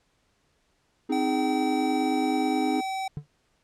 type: chord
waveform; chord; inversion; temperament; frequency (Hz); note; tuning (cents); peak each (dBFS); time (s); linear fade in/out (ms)
triangle; Ab major; first; equal; 261.6 / 311.1 / 415.3; C4 / Eb4 / Ab4; 0 / 0 / 0; -25 / -25 / -30; 1.09-2.81; 10
type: tone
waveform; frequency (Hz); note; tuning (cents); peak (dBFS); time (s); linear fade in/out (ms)
square; 767; G5; -38; -29; 1.12-3.08; 5
type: tone with exponential decay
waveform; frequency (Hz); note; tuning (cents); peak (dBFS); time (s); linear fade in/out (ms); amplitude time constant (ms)
triangle; 146.83; D3; 0; -24; 3.17-3.27; 0; 20
effects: pink hiss -69 dBFS RMS until 3.63 s + low-pass 8000 Hz 12 dB/octave